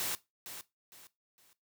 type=noise with echo; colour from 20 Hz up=white; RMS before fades=-35 dBFS; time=0-0.15 s; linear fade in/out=0 ms; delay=460 ms; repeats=3; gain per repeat=-10 dB; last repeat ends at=1.53 s; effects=noise-tail reverb RT60 0.2 s tail -17 dB re dry + high-pass 100 Hz 12 dB/octave